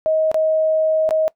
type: tone with dropouts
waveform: sine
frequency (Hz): 631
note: D#5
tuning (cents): +24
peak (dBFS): -14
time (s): 0.06-1.28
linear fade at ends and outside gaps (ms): 0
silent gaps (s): 0.315-0.344 / 1.091-1.108
effects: noise-tail reverb RT60 0.1 s tail -21 dB re dry